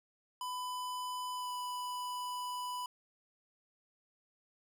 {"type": "tone with pitch glide", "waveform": "square", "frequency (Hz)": [1000, 991.9], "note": ["B5", "B5"], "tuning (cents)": [21, 7], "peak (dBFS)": -38, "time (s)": [0.41, 2.86], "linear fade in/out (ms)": 2, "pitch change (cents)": -14, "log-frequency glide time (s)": [1.34, 1.52], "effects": []}